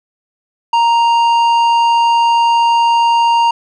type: tone with tanh clipping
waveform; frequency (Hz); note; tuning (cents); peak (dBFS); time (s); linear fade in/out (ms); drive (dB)
sine; 932.3; A#5; 0; -10; 0.73-3.51; 5; 10
effects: none